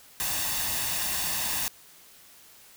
white noise with comb filter, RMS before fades -29 dBFS, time 0.2-1.68 s, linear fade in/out 0 ms, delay 1.1 ms, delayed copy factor +0.55, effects white hiss -53 dBFS RMS until 2.76 s

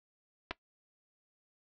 clicks, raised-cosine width 0.3 ms, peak -20 dBFS, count 2, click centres 0.509 / 0.512 s, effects noise-tail reverb RT60 0.1 s tail -18 dB re dry + low-pass 5000 Hz 12 dB/octave

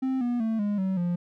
triangle tone with pitch steps, 262.3 / 241.9 / 223.1 / 205.8 / 189.81 / 175.06 Hz, C4 / B3 / A3 / G#3 / F#3 / F3, +4 / -36 / +24 / -16 / +44 / +4 cents, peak -22 dBFS, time 0.02-1.16 s, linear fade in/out 10 ms, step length 190 ms, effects none

